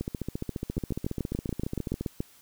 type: two click trains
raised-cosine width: 3 ms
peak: -18 / -16 dBFS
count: 30 / 11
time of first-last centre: 0.01-2.01 / 0.78-2.205 s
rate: 14.5 / 7.02 Hz
effects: white hiss -57 dBFS RMS until 2.41 s

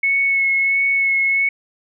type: tone with vibrato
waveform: sine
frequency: 2197 Hz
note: C#7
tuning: 16 cents flat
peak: -14 dBFS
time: 0.03-1.49 s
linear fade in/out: 5 ms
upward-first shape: sine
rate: 1.5 Hz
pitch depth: 16 cents each way
effects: none

